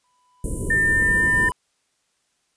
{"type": "tone with exponential growth", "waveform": "triangle", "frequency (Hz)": 994, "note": "B5", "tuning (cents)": 11, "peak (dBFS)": -24, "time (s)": [0.04, 1.52], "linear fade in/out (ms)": 0, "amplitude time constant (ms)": 320}
{"type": "band-stop noise", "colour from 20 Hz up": "pink", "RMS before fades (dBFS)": -26, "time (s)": [0.44, 1.51], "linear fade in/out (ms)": 2, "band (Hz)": [500, 8600], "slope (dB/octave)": 48}
{"type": "tone", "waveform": "sine", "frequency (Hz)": 1798, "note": "A6", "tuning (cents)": 37, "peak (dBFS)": -16, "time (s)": [0.7, 1.49], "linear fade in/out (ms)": 5}
{"effects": ["white hiss -69 dBFS RMS until 2.56 s", "resampled to 22050 Hz"]}